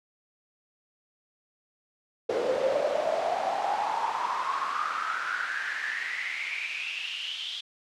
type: noise with high-pass filter sweep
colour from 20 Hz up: brown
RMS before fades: -30 dBFS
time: 2.29-7.61 s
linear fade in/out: 10 ms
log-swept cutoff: 470 to 3400 Hz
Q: 9.2
effects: low-pass 6000 Hz 12 dB/octave